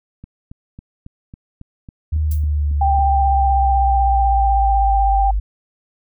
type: click train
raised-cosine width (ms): 5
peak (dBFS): -23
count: 11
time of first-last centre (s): 0.24-2.987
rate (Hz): 3.64
type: linear sweep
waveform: sine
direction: down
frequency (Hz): 77.78 to 49.6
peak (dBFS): -15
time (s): 2.12-5.4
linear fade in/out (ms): 10
type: noise with exponential decay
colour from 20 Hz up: violet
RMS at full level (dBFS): -30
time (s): 2.31-2.47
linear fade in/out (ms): 5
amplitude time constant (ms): 33
type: tone with vibrato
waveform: sine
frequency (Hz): 788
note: G5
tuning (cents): +9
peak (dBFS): -14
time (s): 2.81-5.31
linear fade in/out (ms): 5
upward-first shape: sine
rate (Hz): 16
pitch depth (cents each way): 18
effects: none